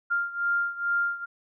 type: beating tone pair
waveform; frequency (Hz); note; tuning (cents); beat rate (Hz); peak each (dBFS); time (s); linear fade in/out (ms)
sine; 1396.9 / 1399.2; F6 / F6; 0 / +3; 2.3; -26 / -29; 0.1-1.26; 20
effects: none